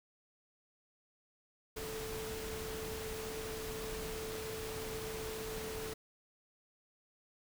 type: tone in noise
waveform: sine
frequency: 440 Hz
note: A4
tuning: in tune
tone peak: -42 dBFS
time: 1.76-5.94 s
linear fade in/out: 10 ms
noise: pink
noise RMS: -44 dBFS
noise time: 1.76-5.94 s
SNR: -1 dB
effects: none